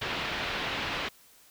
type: low-pass noise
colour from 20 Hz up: white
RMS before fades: -33 dBFS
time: 0.01-1.09 s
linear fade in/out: 10 ms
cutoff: 3500 Hz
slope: 24 dB/octave
effects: white hiss -58 dBFS RMS until 1.5 s